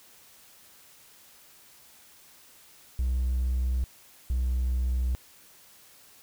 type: tone pair in turn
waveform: triangle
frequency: 62.9 / 62.57 Hz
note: B1 / B1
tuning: +32 / +23 cents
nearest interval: unison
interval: 9 cents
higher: first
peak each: -21 dBFS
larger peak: neither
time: 2.99-3.84 / 4.3-5.15 s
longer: neither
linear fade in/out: 0 ms
effects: tanh soft clip ceiling -19 dBFS + white hiss -55 dBFS RMS until 6.22 s